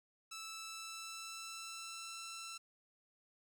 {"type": "tone with pitch glide", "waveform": "10% pulse", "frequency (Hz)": [1317, 1338.5], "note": ["E6", "E6"], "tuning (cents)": [-2, 26], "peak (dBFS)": -37, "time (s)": [0.31, 2.58], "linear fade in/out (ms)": 10, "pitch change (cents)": 28, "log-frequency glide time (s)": [0.48, 2.18], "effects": ["12-bit"]}